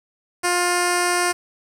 10% pulse tone with low-pass filter, 353.8 Hz, F4, 23 cents sharp, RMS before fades -20 dBFS, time 0.43-1.33 s, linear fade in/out 20 ms, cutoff 9300 Hz, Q 2.5, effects 7-bit

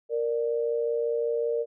sine tone pair together, 466.2 / 591.6 Hz, A#4 / D5, 0 / +13 cents, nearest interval major third, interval 413 cents, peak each -25 / -31 dBFS, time 0.09-1.66 s, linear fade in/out 50 ms, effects none

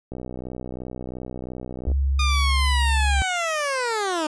click train, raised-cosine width 2 ms, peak -20 dBFS, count 114, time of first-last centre 0.12-1.917 s, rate 62.9 Hz
sine tone with vibrato, 68.3 Hz, C#2, 25 cents flat, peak -18 dBFS, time 1.87-3.22 s, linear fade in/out 0 ms, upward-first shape sine, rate 2.9 Hz, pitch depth 10 cents each way
15% pulse linear sweep, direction down, 1227 to 297.5 Hz, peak -16 dBFS, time 2.19-4.27 s, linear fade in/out 5 ms
effects resampled to 22050 Hz

